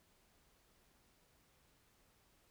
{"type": "silence", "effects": ["pink hiss -72 dBFS RMS until 2.5 s"]}